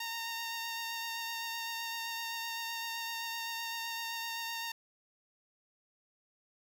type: tone with vibrato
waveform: 10% pulse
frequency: 920 Hz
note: A#5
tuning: 23 cents flat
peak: -28 dBFS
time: 0-4.72 s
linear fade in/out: 5 ms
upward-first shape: sine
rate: 7.8 Hz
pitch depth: 14 cents each way
effects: 10-bit